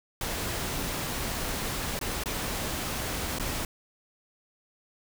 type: noise with dropouts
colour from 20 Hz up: pink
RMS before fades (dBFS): -32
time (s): 0.21-3.65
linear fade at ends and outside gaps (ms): 2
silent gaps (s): 1.991-2.012 / 2.237-2.258 / 3.386-3.397
effects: none